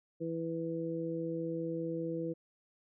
harmonic tone, 164.9 Hz, E3, 1 cent sharp, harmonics 1 / 2 / 3, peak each -40 / -37 / -38 dBFS, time 0.2-2.34 s, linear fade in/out 20 ms, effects none

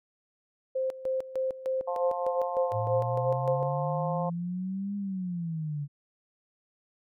sine tone with tremolo, 523.3 Hz, C5, in tune, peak -26 dBFS, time 0.75-3.69 s, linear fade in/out 10 ms, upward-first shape square, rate 3.3 Hz, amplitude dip 80%
harmonic tone, 176.3 Hz, F3, 17 cents sharp, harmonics 3 / 4 / 5 / 6, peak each -32 / -34 / -36 / -38 dBFS, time 1.87-4.3 s, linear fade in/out 10 ms
sine exponential two-way sweep, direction up then down, 107 to 203.8 to 141.4 Hz, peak -30 dBFS, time 2.71-5.88 s, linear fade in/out 50 ms, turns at 4.96 s
effects none

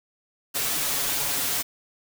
white noise with comb filter, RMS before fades -26 dBFS, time 0.54-1.63 s, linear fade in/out 20 ms, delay 7.1 ms, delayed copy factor +0.9, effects none

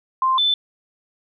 sine tone pair in turn, 1046.5 / 3520 Hz, C6 / A7, 0 / 0 cents, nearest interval octave + major sixth, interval 2100 cents, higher second, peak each -15 dBFS, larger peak neither, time 0.22-0.38 / 0.38-0.54 s, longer neither, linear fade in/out 2 ms, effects none

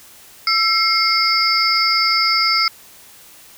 sine tone cluster, 1335 / 2143 / 4724 / 5170 Hz, E6 / C7 / D8 / E8, +22 / +41 / +9 / -34 cents, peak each -19 dBFS, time 0.47-2.68 s, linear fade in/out 2 ms, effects white hiss -44 dBFS RMS until 3.57 s

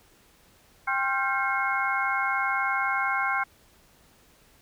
sine tone cluster, 792 / 1063 / 1382 / 1569 / 2165 Hz, G5 / C6 / F6 / G6 / C#7, +18 / +27 / -19 / +1 / -41 cents, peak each -30 dBFS, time 0.87-3.44 s, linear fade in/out 10 ms, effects pink hiss -59 dBFS RMS until 4.61 s

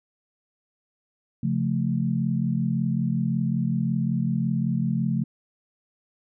sine chord, Db augmented, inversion none, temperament equal with one note detuned, 136.37 / 174.61 / 220 Hz, Db3 / F3 / A3, -28 / 0 / 0 cents, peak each -26 dBFS, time 1.43-5.24 s, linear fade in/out 5 ms, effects none

